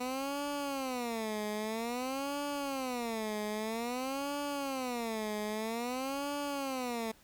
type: tone with vibrato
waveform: 15% pulse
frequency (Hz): 246.4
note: B3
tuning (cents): -4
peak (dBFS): -28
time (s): 0-7.12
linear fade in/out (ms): 10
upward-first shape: sine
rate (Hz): 0.51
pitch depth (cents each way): 270
effects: pink hiss -62 dBFS RMS until 7.23 s